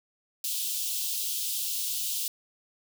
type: high-pass noise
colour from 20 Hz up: white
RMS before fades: -31 dBFS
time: 0.44-2.28 s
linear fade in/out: 2 ms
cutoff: 2900 Hz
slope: 48 dB/octave
effects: none